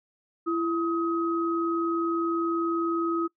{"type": "tone pair together", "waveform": "sine", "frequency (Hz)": [335.1, 1265], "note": ["E4", "D#6"], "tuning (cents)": [29, 28], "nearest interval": "octave + major seventh", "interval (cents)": 2299, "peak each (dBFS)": [-25, -29], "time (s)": [0.46, 3.28], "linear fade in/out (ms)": 20, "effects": ["noise-tail reverb RT60 0.1 s tail -23 dB re dry"]}